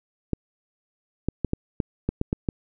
clicks, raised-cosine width 3 ms, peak -10 dBFS, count 9, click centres 0.333 / 1.286 / 1.447 / 1.534 / 1.802 / 2.09 / 2.214 / 2.329 / 2.488 s, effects none

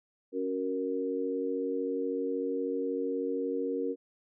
sine chord, F# major, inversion second, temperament equal, 277.2 / 370 / 466.2 Hz, C#4 / F#4 / A#4, 0 / 0 / 0 cents, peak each -34 / -36 / -32 dBFS, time 0.32-3.96 s, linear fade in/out 50 ms, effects none

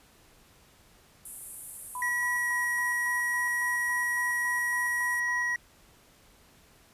pink band-pass noise, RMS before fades -44 dBFS, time 1.25-5.2 s, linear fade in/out 5 ms, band 8800 to 12000 Hz, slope 48 dB/octave
sine tone with tremolo, 997 Hz, B5, 16 cents sharp, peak -33 dBFS, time 1.95-5.55 s, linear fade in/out 2 ms, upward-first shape square, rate 3.6 Hz, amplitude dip 45%
triangle tone with pitch glide, 1925 to 1910.6 Hz, B6 to A#6, -45 to +42 cents, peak -25 dBFS, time 2.02-5.56 s, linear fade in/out 2 ms, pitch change -13 cents, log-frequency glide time 2.39-2.5 s
effects pink hiss -59 dBFS RMS until 6.93 s + resampled to 32000 Hz

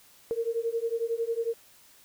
sine beating tone pair, 455.6 / 466.6 Hz, A#4 / A#4, -40 / +2 cents, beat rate 11 Hz, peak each -30 dBFS, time 0.31-1.54 s, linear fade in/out 0 ms, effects white hiss -57 dBFS RMS until 2.04 s

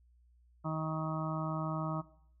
harmonic tone, 157.8 Hz, D#3, 25 cents sharp, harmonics 1 / 2 / 4 / 5 / 6 / 7 / 8, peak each -35 / -41 / -42 / -47 / -44 / -44 / -43 dBFS, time 0.64-2.02 s, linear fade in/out 20 ms, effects noise-tail reverb RT60 0.6 s tail -17 dB re dry + added 60 Hz sine -62 dBFS peak until 2.4 s

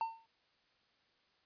triangle tone with exponential decay, 905 Hz, A5, 48 cents sharp, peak -28 dBFS, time 0.01-0.26 s, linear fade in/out 1 ms, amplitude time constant 54 ms, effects white hiss -73 dBFS RMS until 1.45 s + resampled to 11025 Hz

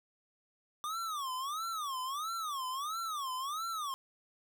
square tone with vibrato, 1174.7 Hz, D6, in tune, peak -36 dBFS, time 0.84-3.94 s, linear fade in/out 0 ms, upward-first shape sine, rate 1.5 Hz, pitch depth 250 cents each way, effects none

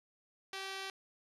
5% pulse tone pair together, 386.1 / 810.1 Hz, G4 / G#5, -26 / -43 cents, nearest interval octave + minor second, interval 1283 cents, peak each -29 / -40 dBFS, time 0.53-0.9 s, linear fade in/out 2 ms, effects low-pass 8000 Hz 12 dB/octave

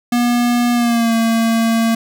square tone with pitch glide, 241 to 227.5 Hz, B3 to A#3, -42 to -42 cents, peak -13 dBFS, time 0.12-1.95 s, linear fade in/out 5 ms, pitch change -100 cents, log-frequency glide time 0.73-1.14 s, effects none

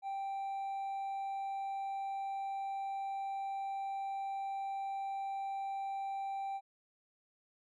sine tone with hard clipping, 784 Hz, G5, in tune, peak -37 dBFS, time 0.02-6.61 s, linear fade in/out 50 ms, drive 2 dB, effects none

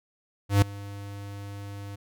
square tone with ADSR envelope, 100.6 Hz, G2, 45 cents sharp, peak -15 dBFS, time 0.49-1.96 s, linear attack 130 ms, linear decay 5 ms, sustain -22 dB, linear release 11 ms, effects none

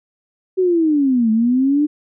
sine linear two-way sweep, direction down then up, 380.2 to 216.1 to 303 Hz, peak -12 dBFS, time 0.57-1.87 s, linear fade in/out 20 ms, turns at 1.31 s, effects none

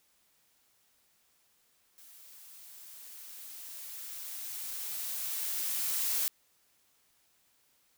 blue noise with level ramp, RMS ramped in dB -55 to -30 dBFS, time 1.98-6.28 s, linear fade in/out 0 ms, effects white hiss -70 dBFS RMS until 7.97 s

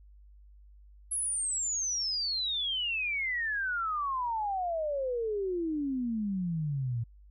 sine exponential sweep, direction down, 11000 to 112.3 Hz, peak -29 dBFS, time 1.11-7.04 s, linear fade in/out 10 ms, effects added 50 Hz sine -52 dBFS peak until 7.3 s

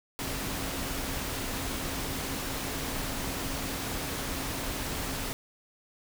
sine tone in noise, 270 Hz, C#4, 45 cents flat, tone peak -42 dBFS, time 0.19-5.33 s, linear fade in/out 0 ms, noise pink, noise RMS -34 dBFS, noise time 0.19-5.33 s, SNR -11 dB, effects none

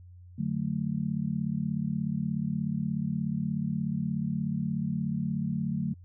sine chord, D major, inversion none, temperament just, 146.83 / 183.54 / 220.2 Hz, D3 / F#3 / A3, 0 / -14 / +2 cents, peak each -32 dBFS, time 0.38-5.94 s, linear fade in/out 10 ms, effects added 89 Hz sine -47 dBFS peak until 6.04 s

